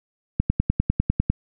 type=click train; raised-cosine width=5 ms; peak=-6 dBFS; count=10; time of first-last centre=0.4-1.3 s; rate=10 Hz; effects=none